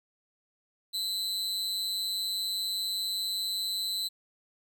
40% pulse tone with amplitude modulation, 4030 Hz, B7, 34 cents sharp, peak -25 dBFS, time 0.93-4.09 s, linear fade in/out 20 ms, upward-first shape sine, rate 195 Hz, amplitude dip 80%, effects none

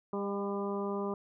harmonic tone with a mistuned harmonic, 200.1 Hz, G3, 36 cents sharp, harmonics 1 / 2 / 3 / 4 / 5 / 6, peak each -36 / -35 / -42 / -45 / -42 / -44 dBFS, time 0.13-1.14 s, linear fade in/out 2 ms, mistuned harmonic 3, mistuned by +15 cents, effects none

